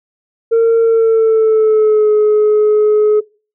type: tone with pitch glide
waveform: sine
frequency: 457.2 to 424.1 Hz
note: A#4 to G#4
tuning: -34 to +36 cents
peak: -5 dBFS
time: 0.51-3.21 s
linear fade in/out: 20 ms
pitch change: -130 cents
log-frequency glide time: 0.8-2.11 s
effects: noise-tail reverb RT60 0.4 s tail -25 dB re dry + tanh soft clip ceiling -6 dBFS